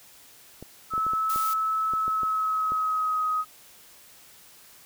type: clicks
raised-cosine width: 2 ms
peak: -26 dBFS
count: 10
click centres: 0.626 / 0.937 / 0.979 / 1.066 / 1.135 / 1.36 / 1.936 / 2.08 / 2.233 / 2.72 s
type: tone with pitch glide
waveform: sine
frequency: 1300 to 1259.3 Hz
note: E6 to D#6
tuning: -24 to +20 cents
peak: -23 dBFS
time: 0.9-3.45 s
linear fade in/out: 50 ms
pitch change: -56 cents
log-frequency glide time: 1.91-3.25 s
type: noise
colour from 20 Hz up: blue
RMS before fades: -35 dBFS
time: 1.29-1.54 s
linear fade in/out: 10 ms
effects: white hiss -52 dBFS RMS until 4.85 s